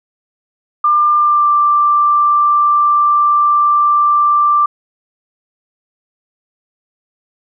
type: tone with pitch glide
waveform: sine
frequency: 1195 to 1178.5 Hz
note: D6 to D6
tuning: +30 to +6 cents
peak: -8 dBFS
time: 0.84-4.66 s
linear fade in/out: 5 ms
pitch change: -24 cents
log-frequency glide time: 1.18-1.48 s
effects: none